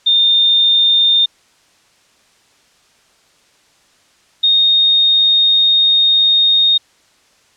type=tone pair in turn; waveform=sine; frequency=3627 / 3701 Hz; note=A#7 / A#7; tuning=-48 / -13 cents; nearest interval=unison; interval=35 cents; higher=second; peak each=-8 dBFS; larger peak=neither; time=0.06-1.26 / 4.43-6.78 s; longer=second; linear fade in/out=10 ms; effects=white hiss -53 dBFS RMS until 7.56 s + low-pass 7000 Hz 12 dB/octave